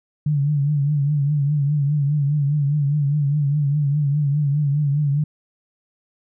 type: tone with vibrato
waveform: sine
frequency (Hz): 144.9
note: D3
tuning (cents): -23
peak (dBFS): -16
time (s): 0.26-5.24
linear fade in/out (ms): 5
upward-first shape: triangle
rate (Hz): 4.9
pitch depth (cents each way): 90
effects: none